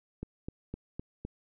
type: click train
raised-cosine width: 3 ms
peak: -24 dBFS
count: 5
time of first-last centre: 0.23-1.25 s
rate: 3.92 Hz
effects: none